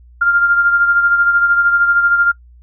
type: beating tone pair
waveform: sine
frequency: 1396.9 / 1409.9 Hz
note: F6 / F6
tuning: 0 / +16 cents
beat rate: 13 Hz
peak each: -10 / -19 dBFS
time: 0.21-2.32 s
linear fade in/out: 10 ms
effects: noise-tail reverb RT60 0.1 s tail -23 dB re dry + added 60 Hz sine -40 dBFS peak until 2.62 s